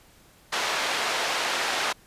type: band-pass noise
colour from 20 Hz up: pink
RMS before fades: -27 dBFS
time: 0.52-1.93 s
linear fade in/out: 10 ms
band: 680 to 5100 Hz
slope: 12 dB/octave
effects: pink hiss -56 dBFS RMS until 2.06 s + resampled to 32000 Hz